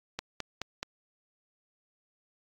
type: click train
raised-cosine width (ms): 0.2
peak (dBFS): -16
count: 4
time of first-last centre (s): 0.19-0.83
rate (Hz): 4.69
effects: AAC 48 kbps